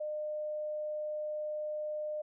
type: tone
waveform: sine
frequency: 606 Hz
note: D#5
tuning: 46 cents flat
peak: -34 dBFS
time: 0-2.22 s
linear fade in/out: 10 ms
effects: none